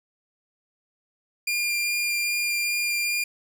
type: tone with vibrato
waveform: sawtooth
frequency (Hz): 2400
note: D7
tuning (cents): +37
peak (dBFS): -20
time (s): 1.47-3.24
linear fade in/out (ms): 5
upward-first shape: triangle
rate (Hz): 2.5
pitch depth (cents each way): 10
effects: none